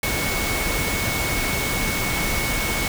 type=tone in noise; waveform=sine; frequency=2209 Hz; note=C#7; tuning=7 cents flat; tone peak=-27 dBFS; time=0.03-2.88 s; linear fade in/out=2 ms; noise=pink; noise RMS=-24 dBFS; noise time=0.03-2.88 s; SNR=-6 dB; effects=none